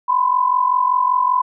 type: tone pair together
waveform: sine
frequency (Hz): 995 / 1040.2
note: B5 / C6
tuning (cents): +13 / -10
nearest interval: minor second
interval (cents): 77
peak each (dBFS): -15 / -18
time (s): 0.08-1.42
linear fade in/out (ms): 10
effects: none